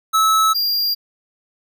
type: tone pair in turn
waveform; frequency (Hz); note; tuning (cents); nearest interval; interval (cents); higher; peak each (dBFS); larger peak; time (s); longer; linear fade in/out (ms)
square; 1300 / 4785; E6 / D8; -24 / +32; octave + major seventh; 2256; second; -13 / -17; first; 0.13-0.54 / 0.54-0.95; neither; 20
effects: none